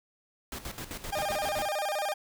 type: noise with tremolo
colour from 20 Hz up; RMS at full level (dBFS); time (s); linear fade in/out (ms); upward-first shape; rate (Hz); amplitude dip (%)
pink; -38; 0.52-1.68; 2; square; 7.7; 70
type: tone with vibrato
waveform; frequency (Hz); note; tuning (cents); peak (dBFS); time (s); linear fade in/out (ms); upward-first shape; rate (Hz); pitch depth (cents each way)
40% pulse; 698.5; F5; 0; -28; 1.12-2.14; 10; square; 15; 240
effects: none